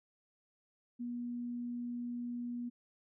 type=tone; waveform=sine; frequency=241.2 Hz; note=B3; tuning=41 cents flat; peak=-37 dBFS; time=0.99-2.7 s; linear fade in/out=20 ms; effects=none